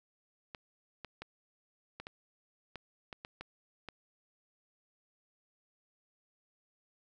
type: clicks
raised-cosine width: 0.3 ms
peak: -27 dBFS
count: 10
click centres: 0.548 / 1.047 / 1.22 / 2 / 2.069 / 2.757 / 3.128 / 3.249 / 3.41 / 3.887 s
effects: none